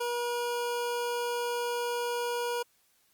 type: tone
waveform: 25% pulse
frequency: 480 Hz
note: B4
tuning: 49 cents flat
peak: -26 dBFS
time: 0-2.63 s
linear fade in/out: 10 ms
effects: white hiss -68 dBFS RMS until 3.13 s + Opus 48 kbps